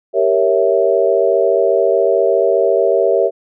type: chord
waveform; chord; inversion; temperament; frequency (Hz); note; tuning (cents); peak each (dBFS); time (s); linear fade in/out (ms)
sine; G diminished seventh; none; equal; 392 / 466.2 / 554.4 / 659.3; G4 / Bb4 / Db5 / Fb5; 0 / 0 / 0 / 0; -16; 0.13-3.31; 50
effects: none